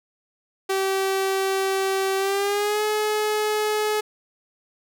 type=tone with pitch glide; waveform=sawtooth; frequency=385.6 to 425.4 Hz; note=G4 to G#4; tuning=-28 to +42 cents; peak=-17 dBFS; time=0.69-4.01 s; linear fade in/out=10 ms; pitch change=+170 cents; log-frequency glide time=2.17-2.83 s; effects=none